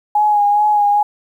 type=tone with vibrato; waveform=sine; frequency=830.6 Hz; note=G#5; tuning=in tune; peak=-10 dBFS; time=0.15-1.03 s; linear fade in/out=5 ms; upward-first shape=sine; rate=2.4 Hz; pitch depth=29 cents each way; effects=8-bit